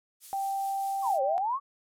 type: noise with tremolo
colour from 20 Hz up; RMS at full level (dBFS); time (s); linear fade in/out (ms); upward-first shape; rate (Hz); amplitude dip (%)
violet; -40; 0.2-1.2; 50; triangle; 4.8; 35
type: tone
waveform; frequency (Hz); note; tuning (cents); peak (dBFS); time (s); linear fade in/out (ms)
sine; 784; G5; 0; -28; 0.33-1.38; 0
type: exponential two-way sweep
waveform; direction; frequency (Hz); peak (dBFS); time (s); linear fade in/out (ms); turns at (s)
sine; down then up; 1159 to 523.3 to 1159; -26; 1.02-1.6; 50; 1.22
effects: low-pass 11000 Hz 12 dB/octave